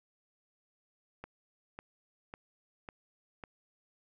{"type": "click train", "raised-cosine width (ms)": 0.5, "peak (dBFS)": -28, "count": 5, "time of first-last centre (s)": [1.24, 3.438], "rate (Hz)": 1.82, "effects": []}